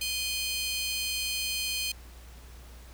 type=tone cluster; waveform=sawtooth; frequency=2469 / 3131 / 4247 Hz; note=D#7 / G7 / C8; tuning=-14 / -3 / +25 cents; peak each=-31 dBFS; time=0.01-1.92 s; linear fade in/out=5 ms; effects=added 60 Hz sine -46 dBFS peak until 2.93 s + pink hiss -54 dBFS RMS until 2.93 s